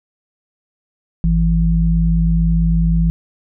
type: tone pair together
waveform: sine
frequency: 52.3 / 165.9 Hz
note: G#1 / E3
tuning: +13 / +11 cents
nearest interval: octave + minor sixth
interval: 1998 cents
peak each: -14 dBFS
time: 1.24-3.1 s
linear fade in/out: 0 ms
effects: none